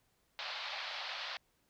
white band-pass noise, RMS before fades -42 dBFS, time 0.39-1.37 s, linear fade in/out 0 ms, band 580 to 4600 Hz, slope 48 dB/octave, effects pink hiss -75 dBFS RMS until 1.69 s

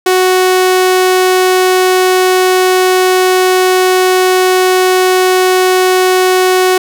sawtooth tone, 370 Hz, F#4, in tune, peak -3 dBFS, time 0.06-6.78 s, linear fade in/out 5 ms, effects none

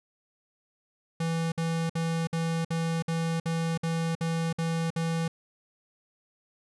square tone bursts, 164.81 Hz, E3, in tune, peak -27 dBFS, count 11, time 1.2-5.28 s, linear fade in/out 5 ms, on 320 ms, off 56 ms, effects resampled to 24000 Hz

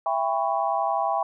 sine chord, C# half-diminished seventh, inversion first, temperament just, 665.2 / 798.3 / 997.9 / 1108.7 Hz, E5 / G5 / B5 / C#6, +16 / +31 / +18 / 0 cents, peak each -27 / -25 / -29 / -30 dBFS, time 0.06-1.23 s, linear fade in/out 2 ms, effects none

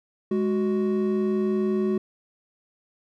triangle tone pair together, 208.5 / 371.3 Hz, G#3 / F#4, +7 / +6 cents, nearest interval minor seventh, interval 999 cents, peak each -22 dBFS, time 0.31-1.98 s, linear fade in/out 5 ms, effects none

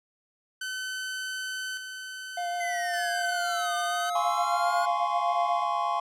sawtooth tone with tremolo, 1521 Hz, F#6, 47 cents sharp, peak -28 dBFS, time 0.61-4.1 s, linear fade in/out 5 ms, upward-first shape square, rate 0.43 Hz, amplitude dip 45%
triangle tone with vibrato, 701 Hz, F5, 6 cents sharp, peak -27 dBFS, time 2.37-5.64 s, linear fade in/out 5 ms, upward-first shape sine, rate 6.5 Hz, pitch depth 13 cents each way
square exponential two-way sweep, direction down then up, 2081 to 1210 to 1443 Hz, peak -33 dBFS, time 2.6-4.86 s, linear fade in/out 10 ms, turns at 3.76 s
triangle chord, Db major seventh, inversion first, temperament just, 693 / 831.5 / 1039.4 / 1108.7 Hz, F5 / Ab5 / C6 / Db6, -14 / +2 / -12 / 0 cents, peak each -29 dBFS, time 4.15-6 s, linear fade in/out 5 ms
effects low-pass 11000 Hz 12 dB/octave

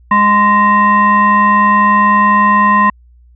sine tone with frequency modulation, 1036 Hz, C6, 17 cents flat, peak -6 dBFS, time 0.11-2.9 s, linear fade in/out 5 ms, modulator 830 Hz, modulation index 0.8, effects added 60 Hz sine -41 dBFS peak until 3.35 s

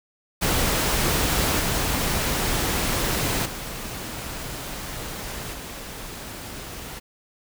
pink noise with level steps, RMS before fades -22 / -24 / -33 / -36 dBFS, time 0.41-7 s, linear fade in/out 20 ms, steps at 1.59 / 3.45 / 5.53 s, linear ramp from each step 10 ms, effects none

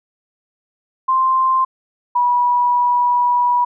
sine tone pair in turn, 1046.5 / 974.1 Hz, C6 / B5, 0 / -24 cents, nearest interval minor second, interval 124 cents, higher first, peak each -12 dBFS, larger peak neither, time 1.08-1.65 / 2.15-3.65 s, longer second, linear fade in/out 10 ms, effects none

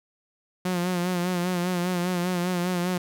sawtooth tone with vibrato, 178.7 Hz, F3, 40 cents sharp, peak -20 dBFS, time 0.65-2.98 s, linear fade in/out 5 ms, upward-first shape sine, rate 5 Hz, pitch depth 50 cents each way, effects none

